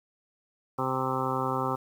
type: harmonic tone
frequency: 130.81 Hz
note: C3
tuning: in tune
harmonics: 1 / 2 / 3 / 4 / 6 / 7 / 8 / 9 / 10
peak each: -35 / -35 / -35 / -35 / -35 / -35 / -35 / -35 / -35 dBFS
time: 0.78-1.76 s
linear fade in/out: 10 ms
effects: 9-bit